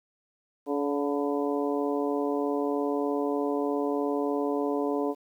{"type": "harmonic tone with a mistuned harmonic", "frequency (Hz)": 143.2, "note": "D3", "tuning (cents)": -43, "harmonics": [2, 3, 4, 5, 6, 7], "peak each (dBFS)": [-29, -29, -34, -36, -40, -38], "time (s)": [0.66, 5.15], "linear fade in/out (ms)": 50, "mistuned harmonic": 6, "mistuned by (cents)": 55, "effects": ["10-bit"]}